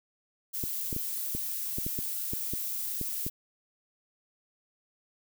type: noise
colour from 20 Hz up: violet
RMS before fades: -34 dBFS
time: 0.53-3.3 s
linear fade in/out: 20 ms
type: clicks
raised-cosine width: 3 ms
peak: -22 dBFS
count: 11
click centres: 0.638 / 0.928 / 0.964 / 1.35 / 1.785 / 1.865 / 1.989 / 2.335 / 2.536 / 3.013 / 3.265 s
effects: none